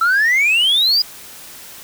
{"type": "exponential sweep", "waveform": "sine", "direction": "up", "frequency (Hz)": [1318.5, 4978], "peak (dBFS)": -9, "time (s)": [0.01, 1.02], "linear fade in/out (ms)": 5, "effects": ["tanh soft clip ceiling -10 dBFS", "white hiss -37 dBFS RMS until 1.83 s"]}